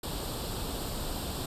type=noise with comb filter; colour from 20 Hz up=pink; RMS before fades=-35 dBFS; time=0.03-1.46 s; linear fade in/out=5 ms; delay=0.24 ms; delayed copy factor=+0.65; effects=resampled to 32000 Hz